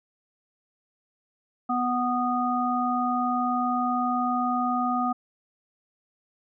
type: harmonic tone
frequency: 246.9 Hz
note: B3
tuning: in tune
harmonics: 1 / 3 / 5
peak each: -27 / -27 / -27 dBFS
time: 1.69-5.13 s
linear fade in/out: 10 ms
effects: none